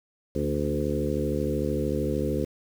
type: harmonic tone with a mistuned harmonic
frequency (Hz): 73.2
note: D2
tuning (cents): -5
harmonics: 1 / 2 / 3 / 4 / 5 / 6 / 7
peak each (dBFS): -32 / -32 / -32 / -32 / -32 / -32 / -32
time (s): 0.35-2.45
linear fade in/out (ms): 5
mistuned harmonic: 3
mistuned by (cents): +30
effects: 8-bit